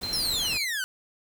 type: noise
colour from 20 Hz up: pink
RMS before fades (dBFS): -38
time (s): 0.01-0.58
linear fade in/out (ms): 10
type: tone with tremolo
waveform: sine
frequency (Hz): 4130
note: C8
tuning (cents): -23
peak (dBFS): -28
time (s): 0.03-0.65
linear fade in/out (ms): 2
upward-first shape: sine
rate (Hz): 19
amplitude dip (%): 40
type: exponential sweep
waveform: sawtooth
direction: down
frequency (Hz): 5588 to 1465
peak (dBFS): -24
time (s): 0.13-0.84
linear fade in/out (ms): 0
effects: none